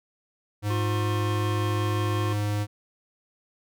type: tone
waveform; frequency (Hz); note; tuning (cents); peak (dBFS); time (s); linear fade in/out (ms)
square; 103.83; G#2; 0; -25; 0.62-2.67; 50
type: harmonic tone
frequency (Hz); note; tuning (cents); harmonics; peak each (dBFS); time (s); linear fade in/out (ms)
357; F4; +38; 1 / 3 / 5 / 7 / 9; -32 / -33 / -45 / -45 / -43; 0.7-2.33; 5
effects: none